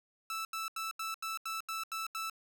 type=tone bursts; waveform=sawtooth; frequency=1318.5 Hz; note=E6; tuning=in tune; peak=-32 dBFS; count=9; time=0.3-2.298 s; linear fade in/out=2 ms; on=150 ms; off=81 ms; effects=none